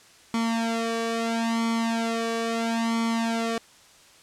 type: tone with flanger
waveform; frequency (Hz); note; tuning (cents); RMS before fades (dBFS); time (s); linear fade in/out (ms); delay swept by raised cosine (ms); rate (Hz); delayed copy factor
sawtooth; 228.7; A#3; -33; -26; 0.34-3.58; 2; 0.91 to 1.75; 0.75; +1
effects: white hiss -53 dBFS RMS until 4.22 s + low-pass 8000 Hz 12 dB/octave